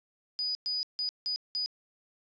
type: tone bursts at uneven times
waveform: sine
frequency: 4949 Hz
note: D#8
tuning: 10 cents flat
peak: -29 dBFS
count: 5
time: 0.39-0.55 / 0.66-0.83 / 0.99-1.09 / 1.26-1.36 / 1.55-1.66 s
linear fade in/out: 0 ms
effects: resampled to 16000 Hz + 10-bit